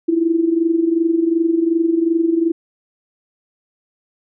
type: tone with amplitude modulation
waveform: sine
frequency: 331.5 Hz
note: E4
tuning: 10 cents sharp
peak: -10 dBFS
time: 0.08-2.52 s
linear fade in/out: 10 ms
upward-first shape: sine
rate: 22.7 Hz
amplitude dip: 70%
effects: none